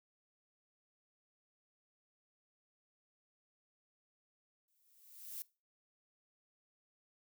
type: noise with exponential growth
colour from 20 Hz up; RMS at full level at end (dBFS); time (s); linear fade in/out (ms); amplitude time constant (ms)
violet; -42; 4.68-5.42; 1; 160
effects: noise-tail reverb RT60 0.3 s tail -21 dB re dry